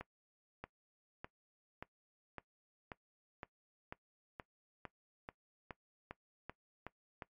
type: accelerating click train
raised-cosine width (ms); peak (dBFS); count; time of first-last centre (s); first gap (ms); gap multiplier
0.5; -29; 16; 0.01-7.222; 630; 0.96
effects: noise-tail reverb RT60 0.1 s tail -19 dB re dry + MP3 96 kbps